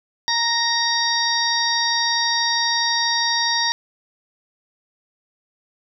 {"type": "harmonic tone", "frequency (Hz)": 932.3, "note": "A#5", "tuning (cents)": 0, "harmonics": [1, 2, 4, 5, 6], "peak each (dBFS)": [-24, -24, -24, -24, -24], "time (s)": [0.28, 3.72], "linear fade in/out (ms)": 0, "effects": []}